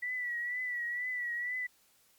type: tone with vibrato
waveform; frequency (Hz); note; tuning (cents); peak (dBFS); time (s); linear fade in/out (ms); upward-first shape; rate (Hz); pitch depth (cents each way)
sine; 1953; B6; -20; -33; 0.02-1.67; 10; triangle; 2.1; 59
effects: white hiss -67 dBFS RMS until 2.18 s + Opus 48 kbps